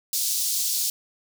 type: high-pass noise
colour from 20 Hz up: pink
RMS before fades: -25 dBFS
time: 0.13-0.9 s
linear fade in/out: 2 ms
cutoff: 4500 Hz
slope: 24 dB/octave
effects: none